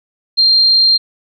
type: tone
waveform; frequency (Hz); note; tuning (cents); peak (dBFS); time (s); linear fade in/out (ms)
sine; 4186; C8; 0; -7; 0.37-0.98; 20
effects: none